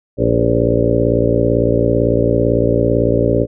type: harmonic tone with a mistuned harmonic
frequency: 57.9 Hz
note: A#1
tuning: 11 cents flat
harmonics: 1 / 2 / 3 / 4 / 5 / 6 / 7 / 8 / 9 / 10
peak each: -23 / -18 / -24 / -23 / -19 / -24 / -18 / -22 / -20 / -20 dBFS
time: 0.17-3.47 s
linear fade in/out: 50 ms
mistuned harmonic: 8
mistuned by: +50 cents
effects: none